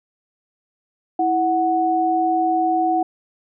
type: tone pair together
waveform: sine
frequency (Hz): 327.7 / 740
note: E4 / F#5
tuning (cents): -10 / 0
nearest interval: octave + major second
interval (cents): 1410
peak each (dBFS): -21 / -17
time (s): 1.19-3.03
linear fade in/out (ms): 5
effects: none